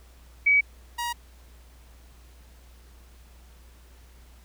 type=tone pair in turn; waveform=sine / sawtooth; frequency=2274 / 951.4 Hz; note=C#7 / A#5; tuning=+44 / +35 cents; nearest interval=octave + minor third; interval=1509 cents; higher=first; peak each=-16 / -24 dBFS; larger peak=first; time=0.46-0.61 / 0.98-1.13 s; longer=neither; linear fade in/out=10 ms; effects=added 60 Hz sine -49 dBFS peak until 4.44 s + pink hiss -58 dBFS RMS until 4.44 s